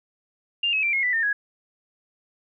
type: tone with pitch steps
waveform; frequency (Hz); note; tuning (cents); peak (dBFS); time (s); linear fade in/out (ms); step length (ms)
sine; 2800 / 2568 / 2355 / 2159 / 1979.9 / 1815.6 / 1664.9; F7 / E7 / D7 / C#7 / B6 / A#6 / G#6; +4 / -46 / +4 / -46 / +4 / -46 / +4; -20; 0.63-1.33; 5; 100
effects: none